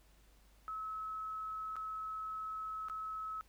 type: tone with dropouts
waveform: sine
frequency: 1292 Hz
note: E6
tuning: 35 cents flat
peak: -39 dBFS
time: 0.68-3.41 s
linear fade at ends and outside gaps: 0 ms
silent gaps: 1.757-1.765 / 2.885-2.898 s
effects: added 50 Hz sine -63 dBFS peak until 3.48 s + pink hiss -69 dBFS RMS until 3.48 s